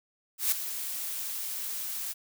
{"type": "noise with ADSR envelope", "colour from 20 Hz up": "blue", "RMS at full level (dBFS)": -24, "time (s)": [0.38, 2.14], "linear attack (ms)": 140, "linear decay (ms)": 5, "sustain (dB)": -11, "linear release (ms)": 26, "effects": []}